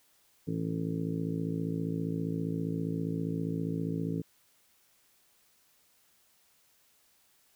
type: harmonic tone with a mistuned harmonic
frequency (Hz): 55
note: A1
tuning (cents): 0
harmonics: 2 / 3 / 4 / 5 / 6 / 7 / 8 / 9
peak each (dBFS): -40 / -33 / -43 / -36 / -42 / -50 / -41 / -52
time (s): 0.47-4.22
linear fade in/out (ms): 10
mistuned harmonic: 9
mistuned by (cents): -19
effects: white hiss -67 dBFS RMS until 7.55 s